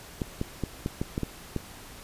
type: clicks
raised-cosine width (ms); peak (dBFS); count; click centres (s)
3; -15; 8; 0.218 / 0.414 / 0.637 / 0.861 / 1.015 / 1.179 / 1.233 / 1.563
effects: pink hiss -46 dBFS RMS until 2.03 s + resampled to 32000 Hz